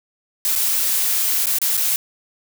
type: noise with dropouts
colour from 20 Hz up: blue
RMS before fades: -19 dBFS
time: 0.45-1.96 s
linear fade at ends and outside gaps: 1 ms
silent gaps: 0.554-0.558 / 1.459-1.468 / 1.586-1.616 / 1.77-1.775 s
effects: none